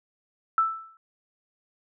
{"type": "tone with exponential decay", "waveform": "sine", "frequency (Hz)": 1322, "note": "E6", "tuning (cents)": 5, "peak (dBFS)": -16, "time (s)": [0.58, 0.97], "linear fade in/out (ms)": 1, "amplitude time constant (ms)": 84, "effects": []}